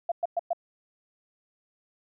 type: tone bursts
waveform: sine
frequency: 685 Hz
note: F5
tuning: 34 cents flat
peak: -23 dBFS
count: 4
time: 0.09-0.532 s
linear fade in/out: 5 ms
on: 28 ms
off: 110 ms
effects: none